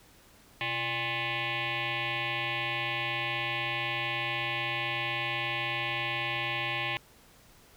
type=tone with frequency modulation; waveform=sine; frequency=125 Hz; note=B2; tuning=21 cents sharp; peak=-29 dBFS; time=0.61-6.97 s; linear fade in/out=0 ms; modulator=468 Hz; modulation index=6.4; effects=pink hiss -58 dBFS RMS until 7.76 s